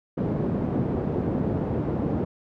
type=band-pass noise; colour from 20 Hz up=pink; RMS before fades=-26 dBFS; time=0.17-2.25 s; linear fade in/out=10 ms; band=120 to 420 Hz; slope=12 dB/octave; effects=none